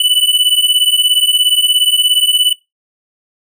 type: beating tone pair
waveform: square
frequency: 2971 / 2988 Hz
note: F#7 / F#7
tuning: +6 / +16 cents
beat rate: 17 Hz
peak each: -13 dBFS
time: 0-2.53 s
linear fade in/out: 5 ms
effects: noise-tail reverb RT60 0.2 s tail -21 dB re dry